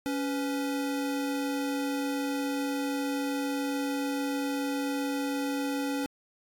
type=tone pair together; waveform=square; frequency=280 / 498.6 Hz; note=C#4 / B4; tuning=+18 / +16 cents; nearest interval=minor seventh; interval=998 cents; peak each=-30 / -37 dBFS; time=0.06-6.06 s; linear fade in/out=0 ms; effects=AAC 64 kbps